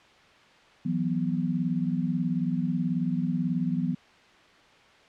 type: chord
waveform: sine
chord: E suspended second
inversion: none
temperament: equal with one note detuned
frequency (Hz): 164.81 / 183.19 / 246.9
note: E3 / F#3 / B3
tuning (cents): 0 / -17 / 0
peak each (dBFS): -29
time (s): 0.85-3.95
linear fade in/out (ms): 10
effects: white hiss -55 dBFS RMS until 5.08 s + low-pass 3000 Hz 12 dB/octave